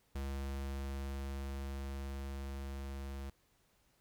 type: tone with level ramp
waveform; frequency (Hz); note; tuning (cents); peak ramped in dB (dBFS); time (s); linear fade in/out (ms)
square; 68.5; C#2; -20; -38 to -42; 0.15-3.3; 5
effects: pink hiss -73 dBFS RMS until 4 s